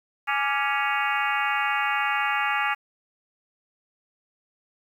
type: harmonic tone with a mistuned harmonic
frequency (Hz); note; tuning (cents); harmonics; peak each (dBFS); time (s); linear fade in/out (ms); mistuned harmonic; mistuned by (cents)
278; C#4; +5; 3 / 4 / 5 / 6 / 7 / 8 / 9 / 10; -28 / -29 / -30 / -31 / -31 / -32 / -33 / -33; 0.27-2.75; 20; 4; +93
effects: 9-bit